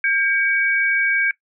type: tone pair together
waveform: sine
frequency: 1600 / 2263 Hz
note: G6 / C#7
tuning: +35 / +35 cents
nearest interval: tritone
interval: 600 cents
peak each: -19 dBFS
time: 0.04-1.31 s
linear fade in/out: 2 ms
effects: noise-tail reverb RT60 0.1 s tail -18 dB re dry